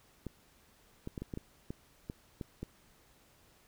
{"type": "clicks", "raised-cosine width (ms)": 3, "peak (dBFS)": -26, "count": 10, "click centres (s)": [0.267, 1.074, 1.178, 1.22, 1.338, 1.374, 1.705, 2.099, 2.412, 2.63], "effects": ["pink hiss -65 dBFS RMS until 3.67 s"]}